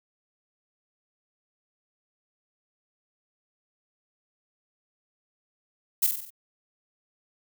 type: noise with echo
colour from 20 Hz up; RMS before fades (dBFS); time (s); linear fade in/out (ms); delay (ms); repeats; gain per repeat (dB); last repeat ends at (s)
violet; -21; 6.02-6.07; 10; 47; 5; -5; 6.305
effects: none